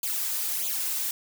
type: noise with flanger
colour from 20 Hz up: blue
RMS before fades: -29 dBFS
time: 0.03-1.11 s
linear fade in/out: 2 ms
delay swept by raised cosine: 0.27 to 3.37 ms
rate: 1.6 Hz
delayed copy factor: +0.95
effects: none